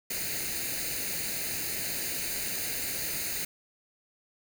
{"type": "noise with comb filter", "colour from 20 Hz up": "white", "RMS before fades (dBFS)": -33, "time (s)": [0.1, 3.45], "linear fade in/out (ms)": 5, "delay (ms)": 0.45, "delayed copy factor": 0.7, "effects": []}